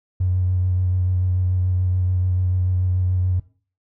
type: tone with vibrato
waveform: triangle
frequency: 91.3 Hz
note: F#2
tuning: 23 cents flat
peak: -13 dBFS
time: 0.2-3.4 s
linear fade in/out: 10 ms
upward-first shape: sine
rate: 6.9 Hz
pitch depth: 20 cents each way
effects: noise-tail reverb RT60 0.4 s tail -21 dB re dry + tanh soft clip ceiling -14 dBFS